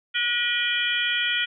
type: tone cluster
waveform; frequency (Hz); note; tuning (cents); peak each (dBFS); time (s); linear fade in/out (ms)
sine; 1450 / 1914 / 2414 / 3044 / 3312; F#6 / A#6 / D7 / F#7 / G#7; -35 / +45 / +47 / +48 / -5; -28; 0.14-1.46; 20
effects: none